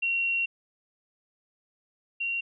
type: tone pair in turn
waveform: sine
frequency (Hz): 2741 / 2753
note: F7 / F7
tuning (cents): -33 / -25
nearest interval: unison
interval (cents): 8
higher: second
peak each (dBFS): -24 / -27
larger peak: first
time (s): 0.02-0.46 / 2.2-2.41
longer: first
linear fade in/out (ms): 10
effects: none